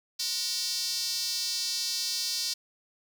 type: tone with high-pass filter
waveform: square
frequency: 207.7 Hz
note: G#3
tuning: in tune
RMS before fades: -31 dBFS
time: 0.19-2.54 s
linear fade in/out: 10 ms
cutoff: 4700 Hz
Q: 4
effects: none